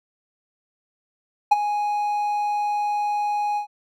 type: tone with ADSR envelope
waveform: triangle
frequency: 830 Hz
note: G#5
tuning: 1 cent flat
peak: -7 dBFS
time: 1.51-3.67 s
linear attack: 11 ms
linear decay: 24 ms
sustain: -12 dB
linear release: 100 ms
effects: none